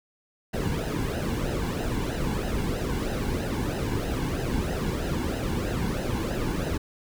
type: noise with flanger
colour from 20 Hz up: brown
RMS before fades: -28 dBFS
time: 0.53-6.78 s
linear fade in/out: 10 ms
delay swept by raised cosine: 0.87 to 1.63 ms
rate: 3.1 Hz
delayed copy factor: -0.7
effects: none